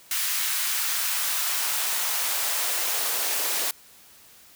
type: noise with high-pass filter sweep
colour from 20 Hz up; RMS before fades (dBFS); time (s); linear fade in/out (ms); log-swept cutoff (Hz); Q
white; -26; 0.11-3.71; 2; 1600 to 400; 1
effects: white hiss -52 dBFS RMS until 4.55 s